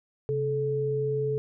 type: tone pair together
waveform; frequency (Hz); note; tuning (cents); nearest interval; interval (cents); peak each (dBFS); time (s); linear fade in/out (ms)
sine; 134.54 / 432.6; C3 / A4; +49 / -29; octave + minor sixth; 2022; -30 / -26; 0.29-1.38; 0
effects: none